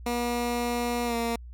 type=tone with pitch glide; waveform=15% pulse; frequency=240 to 232.8 Hz; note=B3 to A#3; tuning=-49 to -2 cents; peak=-20 dBFS; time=0.06-1.36 s; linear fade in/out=5 ms; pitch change=-53 cents; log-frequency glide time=1.05-1.15 s; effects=added 60 Hz sine -40 dBFS peak until 1.53 s